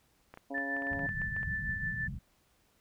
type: clicks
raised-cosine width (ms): 0.5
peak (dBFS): -32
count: 12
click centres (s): 0.34 / 0.374 / 0.58 / 0.766 / 0.822 / 0.87 / 0.932 / 0.993 / 1.091 / 1.217 / 1.365 / 1.431
type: harmonic tone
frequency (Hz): 138.59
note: C#3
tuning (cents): 0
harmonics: 2 / 3 / 4 / 5 / 6 / 7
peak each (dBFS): -39 / -49 / -44 / -42 / -53 / -53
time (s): 0.5-1.07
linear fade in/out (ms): 10
type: tone with tremolo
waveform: sine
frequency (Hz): 1760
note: A6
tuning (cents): 0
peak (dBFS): -31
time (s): 0.54-2.08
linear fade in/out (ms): 10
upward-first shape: triangle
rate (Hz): 6.2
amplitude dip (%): 55
type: low-pass noise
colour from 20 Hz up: white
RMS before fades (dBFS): -40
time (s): 0.9-2.19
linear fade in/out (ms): 10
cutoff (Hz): 190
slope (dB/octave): 48
effects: pink hiss -70 dBFS RMS until 2.8 s